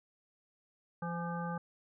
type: harmonic tone with a mistuned harmonic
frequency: 171.7 Hz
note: F3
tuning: 29 cents flat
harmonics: 1 / 3 / 5 / 7 / 9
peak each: -37 / -44 / -42 / -44 / -47 dBFS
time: 1.02-1.58 s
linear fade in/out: 5 ms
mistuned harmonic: 5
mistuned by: -38 cents
effects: none